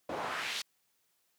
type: noise with band-pass filter sweep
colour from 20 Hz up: pink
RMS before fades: -37 dBFS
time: 0.09-0.62 s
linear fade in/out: 5 ms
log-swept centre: 520 to 4400 Hz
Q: 1.4
effects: white hiss -75 dBFS RMS until 1.38 s + high-pass 80 Hz 12 dB/octave